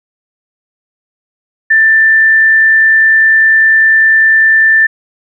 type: tone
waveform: sine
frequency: 1775 Hz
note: A6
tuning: 15 cents sharp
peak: -4 dBFS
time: 1.7-4.87 s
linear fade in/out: 10 ms
effects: none